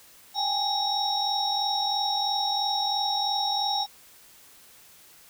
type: tone cluster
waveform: sine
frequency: 793 / 836 / 3801 / 5490 Hz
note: G5 / G#5 / A#7 / F8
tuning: +20 / +11 / +33 / -31 cents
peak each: -29 / -30 / -29 / -30 dBFS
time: 0.34-3.87 s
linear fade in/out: 50 ms
effects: white hiss -53 dBFS RMS until 5.29 s